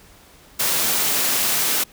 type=high-pass noise; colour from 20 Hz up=white; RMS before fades=-20 dBFS; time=0.59-1.84 s; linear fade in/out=10 ms; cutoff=130 Hz; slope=24 dB/octave; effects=pink hiss -49 dBFS RMS until 1.92 s